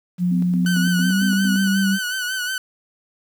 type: tone with pitch glide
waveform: sine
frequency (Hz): 178.4 to 194.55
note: F3 to G3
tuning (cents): +37 to -13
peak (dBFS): -16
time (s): 0.18-1.99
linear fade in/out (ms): 50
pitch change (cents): +150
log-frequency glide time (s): 1.03-1.17
type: tone with tremolo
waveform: sine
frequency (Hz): 252.5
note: B3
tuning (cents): +39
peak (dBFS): -24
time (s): 0.31-1.68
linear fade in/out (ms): 10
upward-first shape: square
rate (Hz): 4.4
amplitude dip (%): 80
type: tone with vibrato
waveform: sawtooth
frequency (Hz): 1499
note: F#6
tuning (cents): +22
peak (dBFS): -19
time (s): 0.66-2.58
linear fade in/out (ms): 2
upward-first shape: sine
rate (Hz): 5.5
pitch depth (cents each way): 53
effects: 8-bit